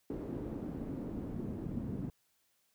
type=noise with band-pass filter sweep; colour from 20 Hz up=brown; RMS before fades=-40 dBFS; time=0.1-2.1 s; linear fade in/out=2 ms; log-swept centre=340 to 210 Hz; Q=1.7; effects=white hiss -75 dBFS RMS until 2.74 s